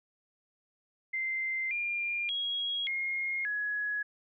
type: tone with pitch steps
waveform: sine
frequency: 2083 / 2399 / 3302 / 2142 / 1680 Hz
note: C7 / D7 / G#7 / C7 / G#6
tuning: -8 / +36 / -11 / +40 / +19 cents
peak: -30 dBFS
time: 1.13-4.03 s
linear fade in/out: 10 ms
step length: 580 ms
effects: none